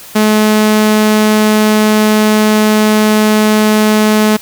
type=tone; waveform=sawtooth; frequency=214.2 Hz; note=A3; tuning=46 cents flat; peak=-3 dBFS; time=0.15-4.37 s; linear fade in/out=10 ms; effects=white hiss -33 dBFS RMS until 4.41 s